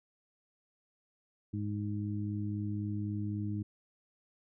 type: harmonic tone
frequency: 103.83 Hz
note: G#2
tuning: in tune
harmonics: 1 / 2 / 3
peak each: -35 / -38 / -40 dBFS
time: 1.53-3.63 s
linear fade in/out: 10 ms
effects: none